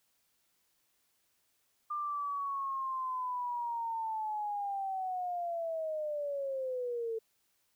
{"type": "linear sweep", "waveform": "sine", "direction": "down", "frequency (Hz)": [1199, 443.1], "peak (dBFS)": -33, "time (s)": [1.9, 7.19], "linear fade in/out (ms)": 10, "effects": ["white hiss -75 dBFS RMS until 7.75 s"]}